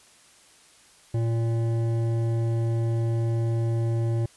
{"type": "tone with hard clipping", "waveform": "sine", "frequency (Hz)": 115.1, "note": "A#2", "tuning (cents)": -22, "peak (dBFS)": -24, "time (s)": [1.14, 4.26], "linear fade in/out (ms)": 5, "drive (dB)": 11, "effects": ["white hiss -55 dBFS RMS until 4.36 s", "resampled to 24000 Hz"]}